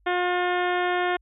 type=harmonic tone; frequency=357.6 Hz; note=F4; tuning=41 cents sharp; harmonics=1 / 2 / 3 / 4 / 5 / 6 / 7 / 8 / 9 / 10; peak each=-26 / -26 / -32 / -31 / -31 / -36 / -41 / -43 / -40 / -44 dBFS; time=0.06-1.17 s; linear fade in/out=10 ms; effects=added 50 Hz sine -59 dBFS peak until 1.21 s